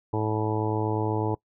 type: harmonic tone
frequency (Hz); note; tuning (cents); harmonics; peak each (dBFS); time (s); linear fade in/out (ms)
108.2; A2; -29; 1 / 2 / 3 / 4 / 5 / 6 / 7 / 8 / 9; -28 / -38 / -30 / -30 / -37 / -40 / -38 / -33 / -37; 0.13-1.35; 5
effects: noise-tail reverb RT60 0.1 s tail -23 dB re dry